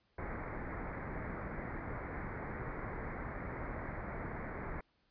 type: low-pass noise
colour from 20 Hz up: pink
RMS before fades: -42 dBFS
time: 0.18-4.81 s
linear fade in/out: 5 ms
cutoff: 2200 Hz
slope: 96 dB/octave
effects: pink hiss -75 dBFS RMS until 5.1 s + resampled to 11025 Hz